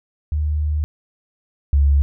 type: tone pair in turn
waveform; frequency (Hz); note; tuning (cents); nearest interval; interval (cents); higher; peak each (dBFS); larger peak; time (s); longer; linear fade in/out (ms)
sine; 75.5 / 70.54; D2 / C#2; +48 / +31; minor second; 117; first; -17 / -11; second; 0.32-0.84 / 1.73-2.02; first; 0
effects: none